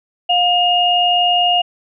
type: tone pair together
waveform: sine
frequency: 711 / 2844 Hz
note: F5 / F7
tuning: +31 / +31 cents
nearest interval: 2 octaves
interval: 2400 cents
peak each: -14 dBFS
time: 0.29-1.62 s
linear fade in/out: 10 ms
effects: none